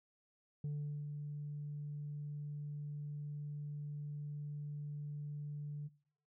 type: tone with ADSR envelope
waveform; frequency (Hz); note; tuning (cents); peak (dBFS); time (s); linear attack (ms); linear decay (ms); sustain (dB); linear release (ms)
sine; 146.83; D3; 0; -34; 0.64-5.89; 4; 410; -6; 27
effects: noise-tail reverb RT60 0.6 s tail -22 dB re dry + tanh soft clip ceiling -36 dBFS